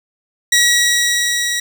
15% pulse tone with level ramp, 1917 Hz, A#6, 48 cents sharp, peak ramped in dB -3 to -11 dBFS, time 0.52-1.6 s, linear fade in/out 5 ms, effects none

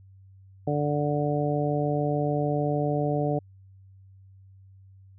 harmonic tone, 146.83 Hz, D3, in tune, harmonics 1 / 2 / 3 / 4 / 5, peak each -27 / -30 / -30 / -30 / -32 dBFS, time 0.67-3.39 s, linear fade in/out 5 ms, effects added 96 Hz sine -49 dBFS peak until 5.18 s

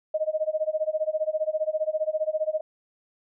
sine tone with tremolo, 622.3 Hz, D#5, in tune, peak -20 dBFS, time 0.14-2.61 s, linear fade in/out 5 ms, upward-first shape sine, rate 15 Hz, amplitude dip 95%, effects none

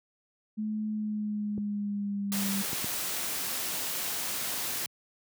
sine tone with pitch glide, 214.4 to 197.74 Hz, A3 to G3, -45 to +15 cents, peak -29 dBFS, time 0.57-2.63 s, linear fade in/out 20 ms, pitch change -140 cents, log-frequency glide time 0.89-2.52 s
clicks, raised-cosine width 3 ms, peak -23 dBFS, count 3, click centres 1.579 / 2.731 / 2.844 s
white noise, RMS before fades -33 dBFS, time 2.32-4.86 s, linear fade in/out 0 ms
effects high-pass 100 Hz 12 dB/octave

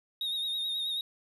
triangle tone with vibrato, 3729 Hz, A#7, in tune, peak -29 dBFS, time 0.21-1.01 s, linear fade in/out 2 ms, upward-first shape sine, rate 9.3 Hz, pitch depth 41 cents each way, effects none

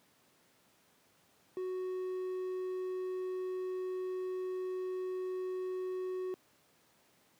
triangle tone, 370 Hz, F#4, in tune, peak -33 dBFS, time 1.57-6.34 s, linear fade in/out 0 ms, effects pink hiss -68 dBFS RMS until 7.39 s + high-pass 150 Hz 12 dB/octave

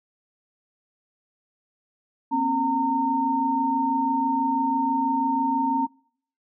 sine tone cluster, 243.4 / 269.5 / 916 Hz, B3 / C#4 / A#5, -25 / -49 / -31 cents, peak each -31 / -25 / -22 dBFS, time 2.31-5.87 s, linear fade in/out 20 ms, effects noise-tail reverb RT60 0.6 s tail -26 dB re dry

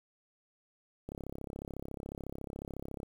click train, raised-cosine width 2 ms, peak -27 dBFS, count 67, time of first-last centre 1.09-3.031 s, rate 34 Hz, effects 9-bit

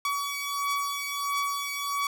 sawtooth beating tone pair, 1134 / 1135.5 Hz, C#6 / C#6, +39 / +41 cents, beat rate 1.5 Hz, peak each -26 / -29 dBFS, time 0.05-2.07 s, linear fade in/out 2 ms, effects none

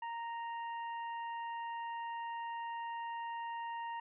harmonic tone, 930 Hz, A#5, 4 cents flat, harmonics 1 / 2 / 3, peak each -39 / -49 / -55 dBFS, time 0.02-4 s, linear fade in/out 5 ms, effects none

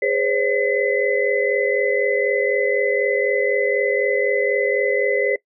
sine tone cluster, 411.3 / 510 / 554 / 2023 Hz, G#4 / C5 / C#5 / B6, -17 / -44 / -1 / +41 cents, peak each -22 dBFS, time 0.02-5.36 s, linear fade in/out 5 ms, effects noise-tail reverb RT60 0.1 s tail -20 dB re dry

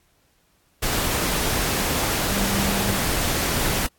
sine tone in noise, 197.7 Hz, G3, 15 cents sharp, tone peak -25 dBFS, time 2.3-2.97 s, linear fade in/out 10 ms, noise pink, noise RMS -23 dBFS, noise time 0.82-3.87 s, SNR -5 dB, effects pink hiss -63 dBFS RMS until 3.98 s + AAC 64 kbps

